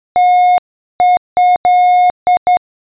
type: tone bursts at uneven times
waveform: triangle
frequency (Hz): 721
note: F#5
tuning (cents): -45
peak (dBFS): -4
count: 6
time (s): 0.16-0.58 / 1-1.17 / 1.37-1.56 / 1.65-2.1 / 2.27-2.37 / 2.47-2.57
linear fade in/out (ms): 0
effects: resampled to 8000 Hz